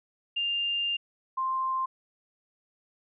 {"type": "tone pair in turn", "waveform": "sine", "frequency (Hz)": [2800, 1048.8], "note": ["F7", "C6"], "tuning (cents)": [4, 4], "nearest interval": "octave + perfect fourth", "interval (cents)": 1700, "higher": "first", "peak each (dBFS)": -26, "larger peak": "neither", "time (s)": [[0.36, 0.97], [1.37, 1.86]], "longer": "first", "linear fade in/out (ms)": 10, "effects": []}